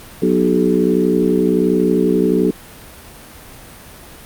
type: harmonic tone with a mistuned harmonic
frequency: 61.4 Hz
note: B1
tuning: 9 cents flat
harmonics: 3 / 4 / 5 / 6 / 7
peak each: -18 / -18 / -18 / -18 / -18 dBFS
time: 0.22-2.51 s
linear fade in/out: 5 ms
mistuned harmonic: 6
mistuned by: +44 cents
effects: pink hiss -38 dBFS RMS until 4.25 s + Opus 48 kbps